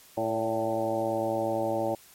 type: harmonic tone with a mistuned harmonic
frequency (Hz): 111.4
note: A2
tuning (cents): +22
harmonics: 1 / 2 / 3 / 4 / 5 / 6 / 7 / 8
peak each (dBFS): -39 / -38 / -32 / -38 / -29 / -36 / -33 / -38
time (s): 0.17-1.95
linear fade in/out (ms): 5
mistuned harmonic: 5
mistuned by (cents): +38
effects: white hiss -54 dBFS RMS until 2.14 s + MP3 64 kbps